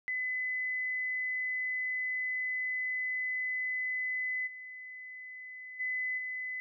sine tone with level steps, 2014 Hz, B6, 33 cents sharp, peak -31 / -43 / -31 / -35 dBFS, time 0.08-6.6 s, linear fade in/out 0 ms, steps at 4.46 / 5.79 / 6.17 s, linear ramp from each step 20 ms, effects none

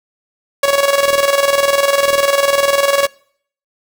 sawtooth tone with tremolo, 559 Hz, C#5, 14 cents sharp, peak -5 dBFS, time 0.63-3.07 s, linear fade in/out 5 ms, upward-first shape square, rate 20 Hz, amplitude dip 60%, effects noise-tail reverb RT60 0.6 s tail -25 dB re dry

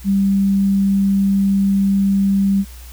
sine tone, 196.6 Hz, G3, 5 cents sharp, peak -12 dBFS, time 0.04-2.65 s, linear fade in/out 50 ms, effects added 61 Hz sine -34 dBFS peak until 2.92 s + white hiss -43 dBFS RMS until 2.92 s

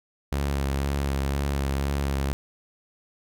sawtooth tone with vibrato, 69.4 Hz, C#2, 3 cents sharp, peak -20 dBFS, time 0.32-2.33 s, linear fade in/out 0 ms, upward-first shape sine, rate 2 Hz, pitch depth 26 cents each way, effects none

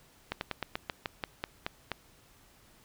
slowing click train, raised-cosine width 0.3 ms, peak -16 dBFS, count 11, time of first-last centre 0.32-1.917 s, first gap 91 ms, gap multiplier 1.12, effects pink hiss -61 dBFS RMS until 2.84 s

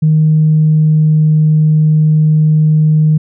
sine tone with pitch glide, 155.56 to 154.57 Hz, D#3 to D#3, 0 to -11 cents, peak -5 dBFS, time 0.02-3.18 s, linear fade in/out 10 ms, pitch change -11 cents, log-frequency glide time 0.23-1.31 s, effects tanh soft clip ceiling -1 dBFS

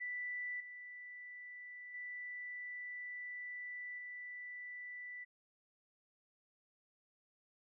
sine tone with level steps, 1976 Hz, B6, in tune, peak -39 / -48 / -43 / -45 dBFS, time 0-5.25 s, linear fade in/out 20 ms, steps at 0.6 / 1.94 / 3.98 s, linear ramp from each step 5 ms, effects none

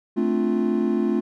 triangle chord, D minor seventh, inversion second, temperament equal, 220 / 261.6 / 293.7 / 349.2 Hz, A3 / C4 / D4 / F4, 0 / 0 / 0 / 0 cents, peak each -21 / -24 / -26 / -22 dBFS, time 0.16-1.21 s, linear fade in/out 20 ms, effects none

